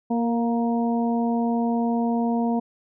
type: harmonic tone with a mistuned harmonic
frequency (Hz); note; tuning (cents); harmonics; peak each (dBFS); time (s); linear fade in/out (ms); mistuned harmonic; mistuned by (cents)
234.3; A#3; +9; 1 / 2 / 3 / 4; -21 / -30 / -29 / -33; 0.1-2.6; 10; 2; -16
effects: none